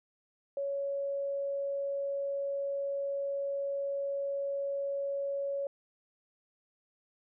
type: tone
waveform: sine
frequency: 558 Hz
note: C#5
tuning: 11 cents sharp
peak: -31 dBFS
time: 0.57-5.67 s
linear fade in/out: 2 ms
effects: none